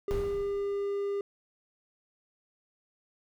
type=tone; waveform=triangle; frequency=401.5 Hz; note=G4; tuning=41 cents sharp; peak=-27 dBFS; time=0.08-1.21 s; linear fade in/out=2 ms
type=noise with exponential decay; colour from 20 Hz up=brown; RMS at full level=-32 dBFS; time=0.11-0.94 s; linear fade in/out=0 ms; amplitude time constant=180 ms
effects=none